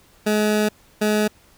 20% pulse tone pair in turn, 211.9 / 211.9 Hz, G#3 / G#3, +35 / +35 cents, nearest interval unison, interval 0 cents, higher neither, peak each -12 dBFS, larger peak neither, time 0.26-0.69 / 1.01-1.28 s, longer first, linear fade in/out 10 ms, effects pink hiss -54 dBFS RMS until 1.57 s

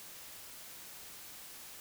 silence, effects white hiss -50 dBFS RMS until 1.8 s

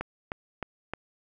click train, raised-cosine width 0.5 ms, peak -17 dBFS, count 4, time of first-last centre 0.01-0.936 s, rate 3.24 Hz, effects none

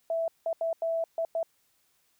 sine tone bursts at uneven times, 659.3 Hz, E5, in tune, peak -26 dBFS, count 6, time 0.1-0.28 / 0.46-0.53 / 0.61-0.73 / 0.82-1.04 / 1.18-1.25 / 1.35-1.43 s, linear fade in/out 2 ms, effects white hiss -70 dBFS RMS until 2.19 s

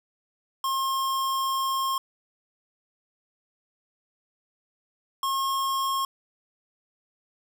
square tone pair in turn, 1071 / 1079.7 Hz, C6 / C#6, +40 / -46 cents, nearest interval unison, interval 14 cents, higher second, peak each -25 dBFS, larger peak neither, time 0.64-1.98 / 5.23-6.05 s, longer first, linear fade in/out 2 ms, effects none

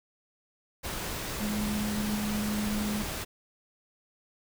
sine tone in noise, 210 Hz, G#3, 19 cents sharp, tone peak -29 dBFS, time 1.4-3.03 s, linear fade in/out 20 ms, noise pink, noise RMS -35 dBFS, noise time 0.83-3.25 s, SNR +3 dB, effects none

